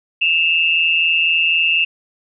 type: tone pair together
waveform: sine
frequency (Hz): 2630 / 2794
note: E7 / F7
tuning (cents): -5 / 0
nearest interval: minor second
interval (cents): 105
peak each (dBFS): -15 / -16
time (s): 0.21-1.85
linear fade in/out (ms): 10
effects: none